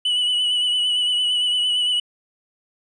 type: tone with vibrato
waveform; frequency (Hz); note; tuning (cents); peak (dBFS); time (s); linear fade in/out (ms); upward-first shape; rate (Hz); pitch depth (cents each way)
triangle; 2960; F#7; 0; -16; 0.05-2; 5; triangle; 8.8; 39
effects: resampled to 22050 Hz